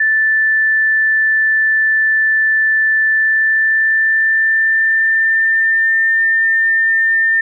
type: tone with pitch glide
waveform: sine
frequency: 1760 to 1802.2 Hz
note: A6 to A6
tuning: 0 to +41 cents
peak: -10 dBFS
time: 0-7.41 s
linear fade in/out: 5 ms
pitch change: +41 cents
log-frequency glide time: 3.08-6.15 s
effects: none